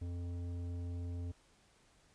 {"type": "tone with tanh clipping", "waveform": "triangle", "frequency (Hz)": 87.31, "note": "F2", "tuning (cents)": 0, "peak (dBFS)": -40, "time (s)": [0.01, 1.32], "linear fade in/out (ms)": 10, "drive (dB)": 16, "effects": ["pink hiss -68 dBFS RMS until 2.14 s", "resampled to 22050 Hz"]}